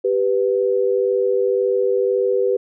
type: tone pair together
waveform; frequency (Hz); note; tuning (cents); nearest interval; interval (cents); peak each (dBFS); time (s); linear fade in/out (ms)
sine; 392 / 493.9; G4 / B4; 0 / 0; major third; 400; -18; 0.04-2.57; 10
effects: none